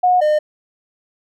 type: tone pair in turn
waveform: sine / triangle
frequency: 726 / 606.8 Hz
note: F#5 / D#5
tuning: -33 / -44 cents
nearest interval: minor third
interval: 311 cents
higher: first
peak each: -10 dBFS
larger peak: neither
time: 0.03-0.21 / 0.21-0.39 s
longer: neither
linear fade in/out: 10 ms
effects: none